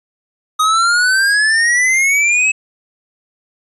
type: exponential sweep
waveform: square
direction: up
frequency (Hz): 1244.5 to 2600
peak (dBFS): -11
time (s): 0.59-2.52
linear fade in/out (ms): 10
effects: resampled to 24000 Hz